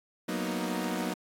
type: chord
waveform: sawtooth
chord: B major seventh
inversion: second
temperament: equal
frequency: 185 / 233.1 / 246.9 / 311.1 Hz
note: F#3 / A#3 / B3 / D#4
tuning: 0 / 0 / 0 / 0 cents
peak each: -31 / -32 / -33 / -32 dBFS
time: 0.28-1.14 s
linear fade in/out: 10 ms
effects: AAC 64 kbps